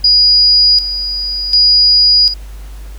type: tone with tremolo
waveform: sine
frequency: 4900 Hz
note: D#8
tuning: 27 cents flat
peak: -5 dBFS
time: 0.04-2.34 s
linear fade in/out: 5 ms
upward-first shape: square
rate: 0.67 Hz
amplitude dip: 70%
effects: added 50 Hz sine -26 dBFS peak until 2.98 s + pink hiss -42 dBFS RMS until 2.98 s